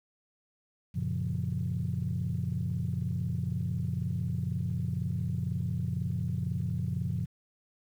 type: chord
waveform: sine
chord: Gb major seventh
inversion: none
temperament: equal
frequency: 92.5 / 116.54 / 138.59 / 174.61 Hz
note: Gb2 / Bb2 / Db3 / F3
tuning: 0 / 0 / 0 / 0 cents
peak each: -34 dBFS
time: 0.94-7.26 s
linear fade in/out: 20 ms
effects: tanh soft clip ceiling -21 dBFS + 10-bit